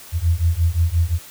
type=beating tone pair; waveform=sine; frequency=81.3 / 87 Hz; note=E2 / F2; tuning=-23 / -6 cents; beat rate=5.7 Hz; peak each=-18 dBFS; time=0.12-1.19 s; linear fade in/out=50 ms; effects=white hiss -41 dBFS RMS until 1.3 s